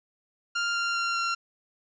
sawtooth tone with pitch steps, 1396.9 / 1388.9 / 1380.9 / 1372.9 Hz, F6 / F6 / F6 / F6, 0 / -10 / -20 / -30 cents, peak -22 dBFS, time 0.55-1.35 s, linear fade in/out 10 ms, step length 200 ms, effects resampled to 16000 Hz + 10-bit

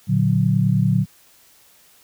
sine chord, Bb augmented, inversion none, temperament equal, 116.54 / 146.83 / 185 Hz, Bb2 / D3 / F#3, 0 / 0 / 0 cents, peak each -19 dBFS, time 0.07-1.06 s, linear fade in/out 50 ms, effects white hiss -53 dBFS RMS until 2.03 s

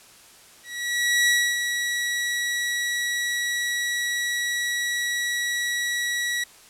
sawtooth tone with ADSR envelope, 1929 Hz, B6, 41 cents flat, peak -13 dBFS, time 0.63-6.44 s, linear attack 650 ms, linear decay 280 ms, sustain -7 dB, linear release 6 ms, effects white hiss -50 dBFS RMS until 6.69 s + low-pass 11000 Hz 12 dB/octave

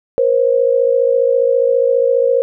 sine tone pair together, 479.2 / 534 Hz, A#4 / C5, +48 / +35 cents, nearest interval major second, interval 187 cents, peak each -13 dBFS, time 0.18-2.42 s, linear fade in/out 0 ms, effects none

